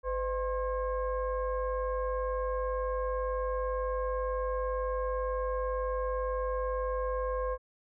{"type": "tone with frequency modulation", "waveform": "sine", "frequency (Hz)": 509, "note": "C5", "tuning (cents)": -48, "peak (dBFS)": -29, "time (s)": [0.03, 7.58], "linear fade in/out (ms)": 50, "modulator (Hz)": 558, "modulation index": 1, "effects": []}